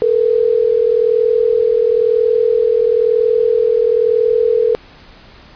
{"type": "tone pair together", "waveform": "sine", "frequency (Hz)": [440, 481], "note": ["A4", "B4"], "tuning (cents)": [0, -46], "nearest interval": "major second", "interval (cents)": 154, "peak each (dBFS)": -13, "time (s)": [0.02, 4.75], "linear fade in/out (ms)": 0, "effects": ["pink hiss -42 dBFS RMS until 5.55 s", "resampled to 11025 Hz"]}